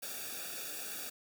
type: noise with comb filter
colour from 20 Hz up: white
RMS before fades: -42 dBFS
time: 0.02-1.1 s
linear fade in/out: 10 ms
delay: 0.97 ms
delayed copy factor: -1
effects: none